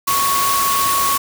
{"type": "tone in noise", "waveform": "sine", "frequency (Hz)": 1109, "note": "C#6", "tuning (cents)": 0, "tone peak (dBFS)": -16, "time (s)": [0.07, 1.18], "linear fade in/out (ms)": 10, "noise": "white", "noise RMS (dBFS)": -20, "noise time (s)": [0.07, 1.18], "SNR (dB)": 1, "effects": []}